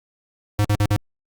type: tone bursts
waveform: square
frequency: 103.83 Hz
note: G#2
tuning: in tune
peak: -16 dBFS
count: 4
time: 0.59-0.963 s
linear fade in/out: 0 ms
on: 55 ms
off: 51 ms
effects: Opus 48 kbps